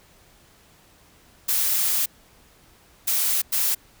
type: noise bursts at uneven times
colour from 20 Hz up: blue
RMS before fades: -22 dBFS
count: 3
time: 1.48-2.06 / 3.07-3.42 / 3.52-3.75 s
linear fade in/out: 10 ms
effects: pink hiss -55 dBFS RMS until 4 s